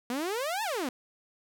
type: exponential two-way sweep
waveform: sawtooth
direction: up then down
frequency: 233.8 to 922 to 233.8 Hz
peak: -26 dBFS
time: 0.1-0.89 s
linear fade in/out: 2 ms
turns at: 0.63 s
effects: none